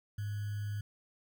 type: tone with sample-and-hold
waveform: sine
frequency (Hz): 103.3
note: G#2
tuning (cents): -9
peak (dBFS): -34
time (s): 0.18-0.81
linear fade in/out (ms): 5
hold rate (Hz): 1575
effects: none